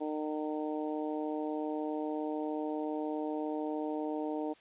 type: harmonic tone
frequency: 152.8 Hz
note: D#3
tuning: 31 cents flat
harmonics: 2 / 3 / 4 / 5 / 6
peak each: -35 / -39 / -41 / -43 / -45 dBFS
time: 0-4.54 s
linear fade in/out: 20 ms
effects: white hiss -61 dBFS RMS until 4.6 s + resampled to 8000 Hz